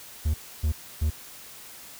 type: tone bursts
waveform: triangle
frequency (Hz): 76.5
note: D#2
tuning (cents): -29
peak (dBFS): -19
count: 3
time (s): 0.25-1.103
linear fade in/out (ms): 10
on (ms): 91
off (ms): 290
effects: white hiss -45 dBFS RMS until 1.99 s